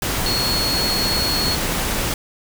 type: tone in noise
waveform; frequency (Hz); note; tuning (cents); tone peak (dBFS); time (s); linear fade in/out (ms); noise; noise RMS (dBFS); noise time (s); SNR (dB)
sine; 4335; C#8; -39; -20; 0.26-1.55; 2; pink; -22; 0.02-2.14; -1
effects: none